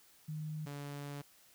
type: tone pair in turn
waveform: sine / sawtooth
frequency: 154 / 143.25 Hz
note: D#3 / D3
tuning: -17 / -43 cents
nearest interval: minor second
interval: 126 cents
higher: first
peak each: -38 / -38 dBFS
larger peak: neither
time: 0.28-0.66 / 0.66-1.22 s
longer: second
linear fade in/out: 10 ms
effects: white hiss -64 dBFS RMS until 1.54 s